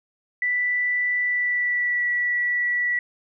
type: tone with pitch glide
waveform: sine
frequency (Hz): 1975.5 to 1949.4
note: B6 to B6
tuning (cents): 0 to -23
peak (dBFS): -20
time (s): 0.42-2.99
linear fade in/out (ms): 2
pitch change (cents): -23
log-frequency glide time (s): 1.21-2.08
effects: none